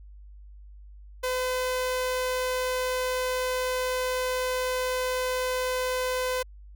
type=tone; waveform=sawtooth; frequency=508 Hz; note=B4; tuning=49 cents sharp; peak=-22 dBFS; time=1.23-6.43 s; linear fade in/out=10 ms; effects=added 50 Hz sine -44 dBFS peak until 6.75 s